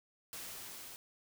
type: noise with level ramp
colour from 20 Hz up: white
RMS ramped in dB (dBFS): -45 to -50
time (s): 0.33-0.96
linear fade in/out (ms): 0
effects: none